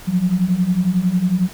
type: beating tone pair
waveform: sine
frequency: 174.61 / 185.61 Hz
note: F3 / F#3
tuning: 0 / +6 cents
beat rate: 11 Hz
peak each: -19 / -16 dBFS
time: 0.07-1.49 s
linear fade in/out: 20 ms
effects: pink hiss -39 dBFS RMS until 1.53 s